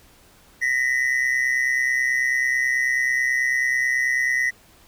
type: tone pair together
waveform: triangle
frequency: 1864.7 / 1993.9 Hz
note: A#6 / B6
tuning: 0 / +16 cents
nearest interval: minor second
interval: 116 cents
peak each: -20 dBFS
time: 0.61-4.51 s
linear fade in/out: 20 ms
effects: pink hiss -53 dBFS RMS until 4.87 s